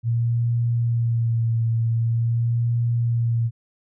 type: tone with vibrato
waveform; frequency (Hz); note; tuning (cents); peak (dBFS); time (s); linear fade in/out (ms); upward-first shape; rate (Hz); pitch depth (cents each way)
sine; 116.3; A#2; -4; -18; 0.03-3.51; 50; sine; 0.45; 28
effects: none